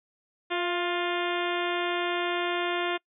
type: harmonic tone with a mistuned harmonic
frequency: 352.1 Hz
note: F4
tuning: 14 cents sharp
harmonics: 1 / 2 / 3 / 4 / 5 / 6 / 7 / 8 / 9 / 10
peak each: -30 / -33 / -35 / -36 / -37 / -38 / -38 / -39 / -40 / -40 dBFS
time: 0.5-2.98 s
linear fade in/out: 20 ms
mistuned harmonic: 2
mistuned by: -28 cents
effects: noise-tail reverb RT60 0.1 s tail -26 dB re dry